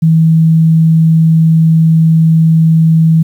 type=tone; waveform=sine; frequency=161.6 Hz; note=E3; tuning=34 cents flat; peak=-4 dBFS; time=0.02-3.23 s; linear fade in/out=10 ms; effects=7-bit